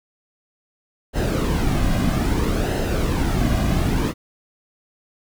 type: noise with flanger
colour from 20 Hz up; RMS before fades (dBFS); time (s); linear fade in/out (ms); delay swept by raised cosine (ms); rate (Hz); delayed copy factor
brown; -20; 1.13-4.14; 50; 0.86 to 2.26; 0.61; -0.55
effects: none